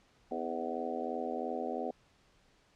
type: harmonic tone with a mistuned harmonic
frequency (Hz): 82.9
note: E2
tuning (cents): +10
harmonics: 3 / 4 / 5 / 6 / 7 / 8 / 9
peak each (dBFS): -41 / -44 / -41 / -41 / -43 / -43 / -40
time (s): 0.31-1.91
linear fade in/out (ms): 5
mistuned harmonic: 4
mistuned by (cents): -58
effects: pink hiss -67 dBFS RMS until 2.75 s + low-pass 6000 Hz 12 dB/octave